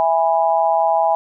sine chord, E major, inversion none, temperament just, 659.3 / 824.1 / 988.9 Hz, E5 / G#5 / B5, 0 / -14 / +2 cents, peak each -17 / -16 / -22 dBFS, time 0-1.15 s, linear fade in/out 0 ms, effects none

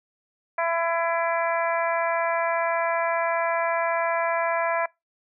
harmonic tone, 334.8 Hz, E4, 27 cents sharp, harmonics 2 / 3 / 4 / 5 / 6 / 7, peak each -25 / -27 / -33 / -31 / -34 / -35 dBFS, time 0.58-4.86 s, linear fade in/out 5 ms, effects noise-tail reverb RT60 0.2 s tail -24 dB re dry

